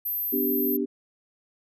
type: tone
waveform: sine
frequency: 12320 Hz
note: G9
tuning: 31 cents flat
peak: -26 dBFS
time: 0.05-0.77 s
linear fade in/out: 10 ms
type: chord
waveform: sine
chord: G major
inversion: first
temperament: equal with one note detuned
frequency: 248.1 / 293.7 / 392 Hz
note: B3 / D4 / G4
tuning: +8 / 0 / 0 cents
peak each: -28 dBFS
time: 0.32-0.86 s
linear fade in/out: 20 ms
effects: none